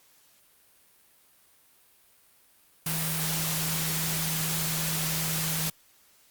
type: tone in noise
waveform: sine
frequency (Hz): 160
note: D#3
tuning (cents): +49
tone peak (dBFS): -32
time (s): 2.86-5.7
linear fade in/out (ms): 5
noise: white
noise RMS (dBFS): -30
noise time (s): 2.86-5.7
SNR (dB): -5
effects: white hiss -61 dBFS RMS until 6.3 s + Opus 48 kbps